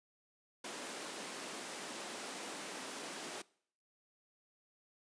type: high-pass noise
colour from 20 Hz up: pink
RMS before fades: -45 dBFS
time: 0.64-3.42 s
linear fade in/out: 5 ms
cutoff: 230 Hz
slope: 24 dB/octave
effects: noise-tail reverb RT60 0.6 s tail -23 dB re dry + resampled to 22050 Hz

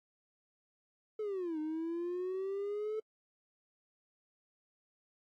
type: linear two-way sweep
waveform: triangle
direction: down then up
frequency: 437.7 to 304.9 to 437.7 Hz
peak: -32 dBFS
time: 1.19-3 s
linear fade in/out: 5 ms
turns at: 1.59 s
effects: tanh soft clip ceiling -29 dBFS + AAC 48 kbps

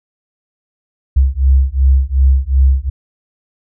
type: beating tone pair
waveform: sine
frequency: 65.5 / 68.2 Hz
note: C2 / C#2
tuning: +2 / -28 cents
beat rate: 2.7 Hz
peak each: -11 dBFS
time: 1.16-2.9 s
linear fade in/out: 10 ms
effects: none

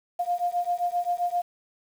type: beating tone pair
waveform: sine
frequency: 701 / 708.6 Hz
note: F5 / F5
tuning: +6 / +25 cents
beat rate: 7.6 Hz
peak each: -27 dBFS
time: 0.19-1.42 s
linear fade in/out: 10 ms
effects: 8-bit

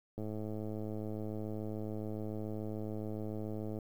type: click train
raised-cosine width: 2 ms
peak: -28 dBFS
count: 387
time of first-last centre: 0.18-3.787 s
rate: 107 Hz
effects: 10-bit

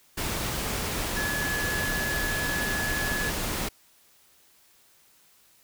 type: tone in noise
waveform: sine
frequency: 1700 Hz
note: G#6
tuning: 40 cents sharp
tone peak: -29 dBFS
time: 1.16-3.3 s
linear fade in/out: 10 ms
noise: pink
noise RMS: -30 dBFS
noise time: 0.17-3.69 s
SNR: -2 dB
effects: white hiss -60 dBFS RMS until 5.63 s

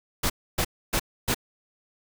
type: noise bursts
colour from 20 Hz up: pink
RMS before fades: -24 dBFS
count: 4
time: 0.23-1.346 s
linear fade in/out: 10 ms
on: 69 ms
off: 280 ms
effects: none

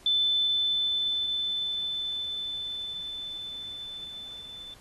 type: tone with level ramp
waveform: sine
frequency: 3520 Hz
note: A7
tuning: in tune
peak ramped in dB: -21 to -40 dBFS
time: 0.06-4.74 s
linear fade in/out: 2 ms
effects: pink hiss -55 dBFS RMS until 4.8 s + AAC 32 kbps

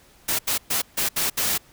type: noise bursts at uneven times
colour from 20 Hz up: white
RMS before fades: -23 dBFS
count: 6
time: 0.28-0.39 / 0.47-0.58 / 0.7-0.82 / 0.97-1.09 / 1.16-1.3 / 1.37-1.58 s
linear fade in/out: 10 ms
effects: pink hiss -54 dBFS RMS until 1.72 s

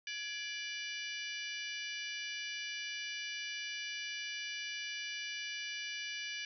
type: harmonic tone with a mistuned harmonic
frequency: 587.3 Hz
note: D5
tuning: in tune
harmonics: 3 / 4 / 5 / 6 / 7 / 8 / 9 / 10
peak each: -46 / -43 / -45 / -51 / -55 / -49 / -55 / -51 dBFS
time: 0.07-6.45 s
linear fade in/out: 2 ms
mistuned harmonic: 3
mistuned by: -78 cents
effects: none

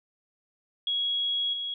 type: tone with level steps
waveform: sine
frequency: 3322 Hz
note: G#7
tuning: in tune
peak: -25 / -30 dBFS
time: 0.87-1.74 s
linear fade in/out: 2 ms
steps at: 1.53 s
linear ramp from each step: 5 ms
effects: none

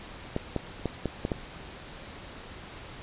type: clicks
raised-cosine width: 2 ms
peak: -14 dBFS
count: 6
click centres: 0.364 / 0.563 / 0.857 / 1.057 / 1.251 / 1.318 s
effects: pink hiss -44 dBFS RMS until 3.02 s + resampled to 8000 Hz

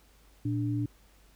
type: tone pair together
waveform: sine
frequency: 116.54 / 293.7 Hz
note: A#2 / D4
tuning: 0 / 0 cents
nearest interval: octave + major third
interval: 1600 cents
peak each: -29 / -31 dBFS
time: 0.45-0.86 s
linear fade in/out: 5 ms
effects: added 50 Hz sine -59 dBFS peak until 1.35 s + pink hiss -63 dBFS RMS until 1.35 s

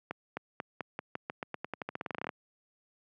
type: accelerating click train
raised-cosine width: 0.5 ms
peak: -20 dBFS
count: 23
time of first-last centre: 0.11-2.292 s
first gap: 260 ms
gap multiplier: 0.89
effects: high-pass 150 Hz 12 dB/octave

